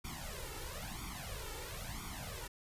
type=noise with flanger; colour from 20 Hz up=pink; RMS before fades=-44 dBFS; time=0.04-2.48 s; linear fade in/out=10 ms; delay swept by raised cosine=0.87 to 2.27 ms; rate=1 Hz; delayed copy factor=+1; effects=resampled to 32000 Hz